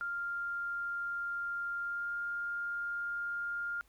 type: tone with pitch glide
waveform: sine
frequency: 1396.9 to 1405.8 Hz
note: F6 to F6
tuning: 0 to +11 cents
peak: -34 dBFS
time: 0.01-3.81 s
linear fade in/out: 0 ms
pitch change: +11 cents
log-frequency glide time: 1.81-2.12 s
effects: added 50 Hz sine -68 dBFS peak until 3.88 s + pink hiss -69 dBFS RMS until 3.88 s